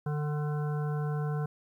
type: harmonic tone with a mistuned harmonic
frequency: 148.9 Hz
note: D3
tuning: 24 cents sharp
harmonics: 1 / 3 / 5 / 7 / 9 / 10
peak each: -29 / -39 / -43 / -46 / -48 / -49 dBFS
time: 0.06-1.46 s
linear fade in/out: 5 ms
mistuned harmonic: 10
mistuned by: +24 cents
effects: 11-bit